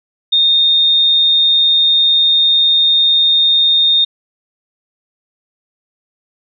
sine tone, 3669 Hz, A#7, 28 cents flat, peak -8 dBFS, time 0.32-4.05 s, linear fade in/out 10 ms, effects none

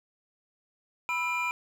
triangle tone cluster, 987 / 1318 / 2394 Hz, B5 / E6 / D7, -1 / -1 / +33 cents, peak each -30 / -35 / -28 dBFS, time 1.09-1.51 s, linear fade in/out 0 ms, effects none

